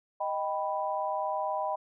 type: chord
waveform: sine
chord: Eb augmented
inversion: none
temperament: equal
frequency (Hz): 622.3 / 784 / 987.8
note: Eb5 / G5 / B5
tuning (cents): 0 / 0 / 0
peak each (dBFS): -33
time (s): 0.2-1.76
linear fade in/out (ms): 10
effects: none